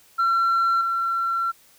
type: tone with level steps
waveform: sine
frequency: 1358 Hz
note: F6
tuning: 49 cents flat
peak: -15 / -20 dBFS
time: 0.18-1.52 s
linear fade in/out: 20 ms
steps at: 0.81 s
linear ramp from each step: 2 ms
effects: tanh soft clip ceiling -16 dBFS + white hiss -55 dBFS RMS until 1.78 s